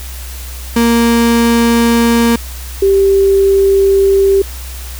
35% pulse / sine tone pair in turn, 233.1 / 391.3 Hz, A#3 / G4, 0 / -3 cents, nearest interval major sixth, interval 897 cents, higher second, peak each -6 dBFS, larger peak neither, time 0.76-2.36 / 2.82-4.42 s, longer neither, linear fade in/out 5 ms, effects added 63 Hz sine -24 dBFS peak until 4.99 s + white hiss -31 dBFS RMS until 4.99 s

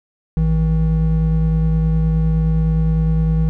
triangle tone pair together, 56.57 / 160 Hz, A1 / D#3, +49 / +49 cents, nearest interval octave + tritone, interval 1800 cents, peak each -15 / -13 dBFS, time 0.37-3.49 s, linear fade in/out 0 ms, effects none

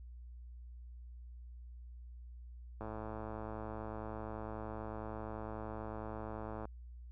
click train, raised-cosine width 1 ms, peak -30 dBFS, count 420, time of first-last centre 2.81-6.654 s, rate 109 Hz, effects added 60 Hz sine -48 dBFS peak until 7.11 s

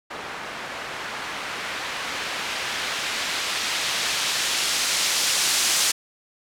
blue noise with low-pass filter sweep, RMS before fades -26 dBFS, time 0.1-5.92 s, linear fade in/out 10 ms, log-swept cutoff 1200 to 6700 Hz, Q 0.73, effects none

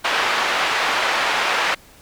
pink band-pass noise, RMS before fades -20 dBFS, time 0.04-1.75 s, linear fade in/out 10 ms, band 850 to 3000 Hz, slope 12 dB/octave, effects pink hiss -48 dBFS RMS until 2.01 s

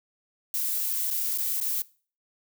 violet noise with dropouts, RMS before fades -28 dBFS, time 0.54-1.82 s, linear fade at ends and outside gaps 1 ms, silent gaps 1.104-1.11 / 1.377-1.384 / 1.602-1.612 s, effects noise-tail reverb RT60 0.4 s tail -21 dB re dry

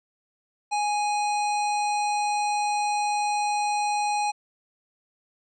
harmonic tone with a mistuned harmonic, 830.6 Hz, G#5, in tune, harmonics 1 / 3 / 5 / 7 / 9 / 10, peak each -23 / -33 / -37 / -40 / -42 / -43 dBFS, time 0.71-4.32 s, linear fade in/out 20 ms, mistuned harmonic 7, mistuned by -16 cents, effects none

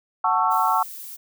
sine chord, F# minor seventh, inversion none, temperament just, 740 / 888 / 1110 / 1332 Hz, F#5 / A5 / C#6 / E6, 0 / +16 / +2 / +18 cents, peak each -24 / -22 / -22 / -24 dBFS, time 0.24-0.83 s, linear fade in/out 5 ms
violet noise, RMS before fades -37 dBFS, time 0.5-1.17 s, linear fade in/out 20 ms
effects none

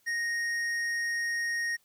triangle tone with hard clipping, 1864.7 Hz, A#6, in tune, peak -30 dBFS, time 0.06-1.77 s, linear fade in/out 20 ms, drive 12 dB, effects white hiss -68 dBFS RMS until 1.84 s

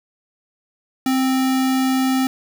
sine tone with sample-and-hold, 261.6 Hz, C4, in tune, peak -15 dBFS, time 1.06-2.27 s, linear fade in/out 2 ms, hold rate 1050 Hz, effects none

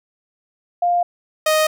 sine / sawtooth tone pair in turn, 702 / 622.2 Hz, F5 / D#5, +9 / 0 cents, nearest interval major second, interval 209 cents, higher first, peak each -14 / -10 dBFS, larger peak second, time 0.82-1.03 / 1.46-1.67 s, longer neither, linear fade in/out 5 ms, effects none

